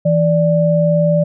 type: tone pair together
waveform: sine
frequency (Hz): 164.33 / 587.3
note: E3 / D5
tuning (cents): -5 / 0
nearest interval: octave + minor seventh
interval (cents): 2205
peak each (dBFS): -13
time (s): 0.05-1.24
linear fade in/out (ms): 10
effects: none